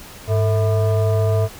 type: tone with frequency modulation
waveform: sine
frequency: 103.4 Hz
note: G#2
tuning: 7 cents flat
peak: -14 dBFS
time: 0.27-1.49 s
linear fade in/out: 50 ms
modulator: 550 Hz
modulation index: 0.79
effects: pink hiss -39 dBFS RMS until 1.59 s